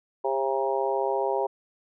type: harmonic tone with a mistuned harmonic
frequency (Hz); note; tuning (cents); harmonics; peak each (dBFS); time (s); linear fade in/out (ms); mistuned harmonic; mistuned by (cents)
134.7; C#3; -49; 3 / 4 / 5 / 6 / 7; -28 / -29 / -31 / -31 / -31; 0.24-1.47; 10; 3; -16
effects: none